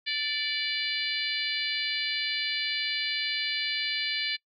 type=harmonic tone with a mistuned harmonic; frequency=587 Hz; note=D5; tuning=1 cent flat; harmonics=3 / 4 / 5 / 6 / 7 / 8; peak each=-36 / -33 / -35 / -35 / -34 / -37 dBFS; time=0.06-4.37 s; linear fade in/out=20 ms; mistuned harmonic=4; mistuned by=-25 cents; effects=noise-tail reverb RT60 0.1 s tail -24 dB re dry

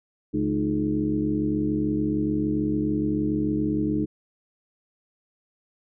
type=harmonic tone with a mistuned harmonic; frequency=70.6 Hz; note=C#2; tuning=32 cents sharp; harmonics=1 / 2 / 3 / 4 / 5 / 6; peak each=-35 / -31 / -28 / -24 / -35 / -34 dBFS; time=0.33-4.06 s; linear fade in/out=20 ms; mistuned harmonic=4; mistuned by=+140 cents; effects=none

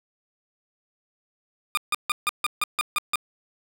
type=tone bursts; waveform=20% pulse; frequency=1214 Hz; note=D#6; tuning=43 cents flat; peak=-16 dBFS; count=9; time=1.75-3.157 s; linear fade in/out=0 ms; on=23 ms; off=150 ms; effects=none

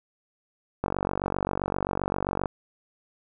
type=click train; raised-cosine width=1 ms; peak=-12 dBFS; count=78; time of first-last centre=0.84-2.458 s; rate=47.6 Hz; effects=none

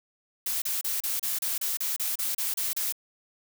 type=noise bursts; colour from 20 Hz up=blue; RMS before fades=-29 dBFS; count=13; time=0.46-2.924 s; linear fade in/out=5 ms; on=160 ms; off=32 ms; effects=none

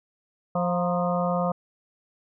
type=harmonic tone with a mistuned harmonic; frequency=176.2 Hz; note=F3; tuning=16 cents sharp; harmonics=1 / 3 / 4 / 5 / 6 / 7; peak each=-26 / -27 / -29 / -36 / -34 / -32 dBFS; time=0.55-1.52 s; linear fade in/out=5 ms; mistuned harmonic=5; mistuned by=+100 cents; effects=none

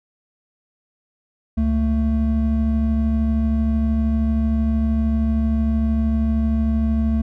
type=tone pair together; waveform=triangle; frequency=69.9 / 222.7 Hz; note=C#2 / A3; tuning=+15 / +21 cents; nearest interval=octave + minor sixth; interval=2006 cents; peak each=-17 dBFS; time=1.57-7.22 s; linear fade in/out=10 ms; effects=none

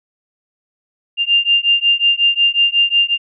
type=beating tone pair; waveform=sine; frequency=2794 / 2799.5 Hz; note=F7 / F7; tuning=0 / +4 cents; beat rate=5.5 Hz; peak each=-14 dBFS; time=1.17-3.18 s; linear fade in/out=50 ms; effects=none

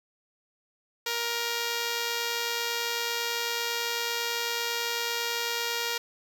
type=tone with amplitude modulation; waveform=5% pulse; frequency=470 Hz; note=A#4; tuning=14 cents sharp; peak=-15 dBFS; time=1.06-5.98 s; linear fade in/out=5 ms; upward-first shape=sine; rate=108 Hz; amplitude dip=30%; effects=none

